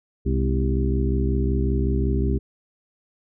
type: harmonic tone with a mistuned harmonic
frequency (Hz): 65.41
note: C2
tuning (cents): 0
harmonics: 1 / 2 / 3 / 4 / 5 / 6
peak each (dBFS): -21 / -26 / -29 / -30 / -31 / -29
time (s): 0.25-2.39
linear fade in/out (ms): 20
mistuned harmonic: 3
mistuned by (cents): +100
effects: none